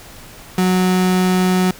35% pulse tone, 184 Hz, F#3, 9 cents flat, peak -11 dBFS, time 0.58-1.71 s, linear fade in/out 2 ms, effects pink hiss -39 dBFS RMS until 1.79 s

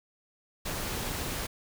pink noise, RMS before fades -34 dBFS, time 0.65-1.47 s, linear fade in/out 10 ms, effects none

